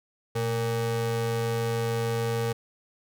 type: ring-modulated tone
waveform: square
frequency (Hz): 172.2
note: F3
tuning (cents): -24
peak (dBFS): -23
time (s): 0.35-2.53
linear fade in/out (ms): 10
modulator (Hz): 291
effects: none